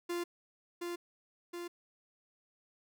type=tone with echo; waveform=45% pulse; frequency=347.6 Hz; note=F4; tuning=8 cents flat; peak=-34 dBFS; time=0.09-0.24 s; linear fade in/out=10 ms; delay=720 ms; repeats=2; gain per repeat=-3 dB; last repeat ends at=1.68 s; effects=none